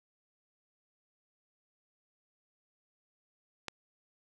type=click; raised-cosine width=0.2 ms; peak=-19 dBFS; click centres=3.683 s; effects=none